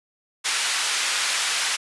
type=band-pass noise; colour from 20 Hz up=pink; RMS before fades=-24 dBFS; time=0.44-1.77 s; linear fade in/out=20 ms; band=1600 to 9700 Hz; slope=12 dB/octave; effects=resampled to 24000 Hz